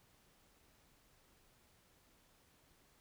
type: silence
effects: pink hiss -70 dBFS RMS until 3 s